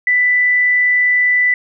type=tone; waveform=sine; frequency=1985 Hz; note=B6; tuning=8 cents sharp; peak=-10 dBFS; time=0.07-1.54 s; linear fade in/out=2 ms; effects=none